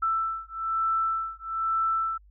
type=beating tone pair; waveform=sine; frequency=1327 / 1328.1 Hz; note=E6 / E6; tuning=+11 / +13 cents; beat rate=1.1 Hz; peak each=-28 dBFS; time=0.02-2.18 s; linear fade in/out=10 ms; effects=added 50 Hz sine -52 dBFS peak until 2.3 s